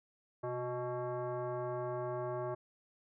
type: tone with frequency modulation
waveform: sine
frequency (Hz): 127.2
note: C3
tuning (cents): -48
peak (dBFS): -35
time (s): 0.43-2.55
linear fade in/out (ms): 10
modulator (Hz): 494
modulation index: 1.7
effects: none